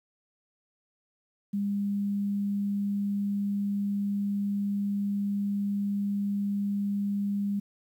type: tone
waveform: sine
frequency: 201.6 Hz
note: G3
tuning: 49 cents sharp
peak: -26 dBFS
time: 1.53-7.6 s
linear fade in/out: 10 ms
effects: 10-bit